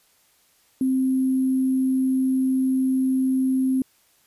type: tone with sample-and-hold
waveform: sine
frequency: 261.6 Hz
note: C4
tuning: in tune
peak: -18 dBFS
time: 0.81-3.82 s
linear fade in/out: 2 ms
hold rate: 11025 Hz
effects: white hiss -61 dBFS RMS until 4.26 s + resampled to 32000 Hz